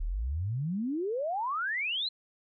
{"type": "exponential sweep", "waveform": "sine", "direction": "up", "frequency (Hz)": [34.65, 4186], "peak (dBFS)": -29, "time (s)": [0, 2.09], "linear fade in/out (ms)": 10, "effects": []}